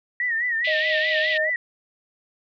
sine tone with vibrato, 1891 Hz, A#6, 24 cents sharp, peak -21 dBFS, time 0.2-1.56 s, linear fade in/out 2 ms, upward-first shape sine, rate 4.8 Hz, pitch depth 94 cents each way
white band-pass noise, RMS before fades -29 dBFS, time 0.64-1.38 s, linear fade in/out 10 ms, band 2300 to 3800 Hz, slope 48 dB/octave
sine tone with tremolo, 622.3 Hz, D#5, in tune, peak -23 dBFS, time 0.67-1.5 s, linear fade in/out 5 ms, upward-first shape sine, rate 4.4 Hz, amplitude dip 50%
effects none

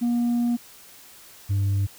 sine tone pair in turn, 238.8 / 99.08 Hz, A#3 / G2, +42 / +19 cents, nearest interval octave + minor third, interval 1523 cents, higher first, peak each -17 dBFS, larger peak neither, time 0.01-0.57 / 1.49-1.87 s, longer first, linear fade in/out 20 ms, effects tanh soft clip ceiling -19 dBFS + white hiss -48 dBFS RMS until 1.98 s

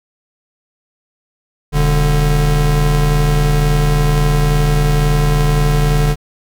square tone pair together, 41.08 / 146.83 Hz, E1 / D3, -5 / 0 cents, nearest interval octave + minor seventh, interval 2205 cents, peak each -14 dBFS, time 1.72-6.16 s, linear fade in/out 50 ms, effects none

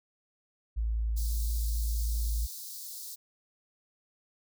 sine tone, 55.5 Hz, A1, 16 cents sharp, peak -27 dBFS, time 0.76-2.47 s, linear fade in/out 20 ms
white high-pass noise, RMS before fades -42 dBFS, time 1.16-3.16 s, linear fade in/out 20 ms, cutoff 4000 Hz, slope 48 dB/octave
effects none

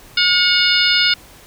harmonic tone with a mistuned harmonic, 719 Hz, F#5, 50 cents flat, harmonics 2 / 3 / 4 / 5 / 6 / 7, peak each -19 / -19 / -19 / -19 / -19 / -19 dBFS, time 0.17-1.14 s, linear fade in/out 5 ms, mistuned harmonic 3, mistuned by +39 cents, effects pink hiss -43 dBFS RMS until 1.46 s

